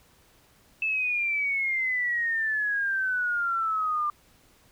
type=exponential sweep; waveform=sine; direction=down; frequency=2637 to 1188 Hz; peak=-24 dBFS; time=0.82-4.1 s; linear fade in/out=2 ms; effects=pink hiss -60 dBFS RMS until 4.71 s